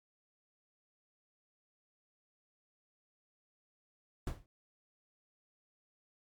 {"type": "noise with exponential decay", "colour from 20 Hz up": "brown", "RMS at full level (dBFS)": -31, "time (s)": [4.27, 4.46], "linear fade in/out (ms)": 2, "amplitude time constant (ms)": 40, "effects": ["MP3 96 kbps"]}